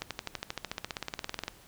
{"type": "accelerating click train", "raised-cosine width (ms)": 0.2, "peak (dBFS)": -16, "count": 24, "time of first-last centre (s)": [0.02, 1.481], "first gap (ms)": 87, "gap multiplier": 0.97, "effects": ["pink hiss -56 dBFS RMS until 1.67 s"]}